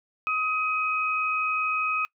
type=tone pair together; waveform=sine; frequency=1262.5 / 2525 Hz; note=D#6 / D#7; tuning=+25 / +25 cents; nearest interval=octave; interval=1200 cents; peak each=-26 dBFS; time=0.27-2.05 s; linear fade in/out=0 ms; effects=noise-tail reverb RT60 0.1 s tail -24 dB re dry